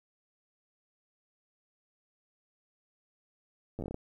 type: slowing click train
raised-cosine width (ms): 2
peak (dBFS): -25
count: 9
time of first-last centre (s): 3.79-3.944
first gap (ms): 9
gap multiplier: 1.21
effects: 11-bit